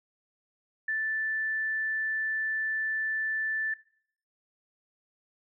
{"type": "tone", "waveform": "sine", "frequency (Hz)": 1760, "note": "A6", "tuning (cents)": 0, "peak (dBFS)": -27, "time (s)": [0.88, 3.74], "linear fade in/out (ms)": 5, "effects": ["noise-tail reverb RT60 0.6 s tail -20 dB re dry"]}